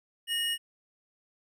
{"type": "tone pair together", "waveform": "square", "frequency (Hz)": [1835, 2890], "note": ["A#6", "F#7"], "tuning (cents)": [-28, -41], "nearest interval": "minor sixth", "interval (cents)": 787, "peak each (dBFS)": [-37, -29], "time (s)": [0.27, 0.58], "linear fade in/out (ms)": 50, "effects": []}